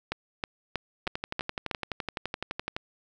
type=two click trains; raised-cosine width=0.3 ms; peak=-15 / -13 dBFS; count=21 / 6; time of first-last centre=1.07-2.765 / 0.12-1.712 s; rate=11.8 / 3.14 Hz; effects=none